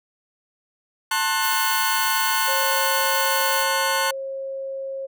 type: chord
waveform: sawtooth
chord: F# diminished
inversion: first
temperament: just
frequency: 888 / 1065.6 / 1480 Hz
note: A5 / C6 / F#6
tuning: +16 / +31 / 0 cents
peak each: -21 dBFS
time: 1.11-4.11 s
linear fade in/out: 5 ms
type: noise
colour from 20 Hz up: violet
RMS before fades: -28 dBFS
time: 1.4-3.66 s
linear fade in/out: 50 ms
type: tone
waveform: sine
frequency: 540 Hz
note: C#5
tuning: 45 cents flat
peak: -27 dBFS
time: 2.47-5.07 s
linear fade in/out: 20 ms
effects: none